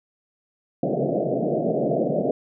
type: band-pass noise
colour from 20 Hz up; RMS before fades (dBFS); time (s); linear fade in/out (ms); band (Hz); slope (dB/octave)
white; -23; 0.83-2.31; 2; 130 to 690; 96
effects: none